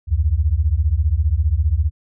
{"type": "beating tone pair", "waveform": "sine", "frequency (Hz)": [69.3, 84.3], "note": ["C#2", "E2"], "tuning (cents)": [0, 39], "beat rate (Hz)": 15, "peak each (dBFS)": -17, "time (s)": [0.07, 1.91], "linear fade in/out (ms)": 50, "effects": []}